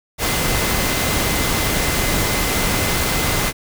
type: tone in noise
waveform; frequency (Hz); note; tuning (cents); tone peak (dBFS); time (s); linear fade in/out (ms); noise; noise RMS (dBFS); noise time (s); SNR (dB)
sine; 2056; C7; -31; -29; 0.18-3.53; 50; pink; -19; 0.18-3.53; -13
effects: none